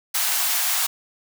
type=high-pass noise; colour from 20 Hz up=white; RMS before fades=-22 dBFS; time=0.14-0.87 s; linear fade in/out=10 ms; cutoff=650 Hz; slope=96 dB/octave; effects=none